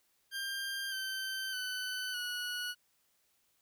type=tone with pitch steps; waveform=20% pulse; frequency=1592 / 1548.5 / 1506.1 / 1464.9 Hz; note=G6 / G6 / F#6 / F#6; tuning=+26 / -22 / +30 / -18 cents; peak=-31 dBFS; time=0.31-2.75 s; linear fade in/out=50 ms; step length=610 ms; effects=white hiss -74 dBFS RMS until 3.61 s